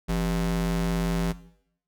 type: ring-modulated tone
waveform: square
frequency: 110 Hz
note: A2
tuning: in tune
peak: -21 dBFS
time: 0.08-1.33 s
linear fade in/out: 20 ms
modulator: 61.3 Hz
effects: noise-tail reverb RT60 0.7 s tail -17 dB re dry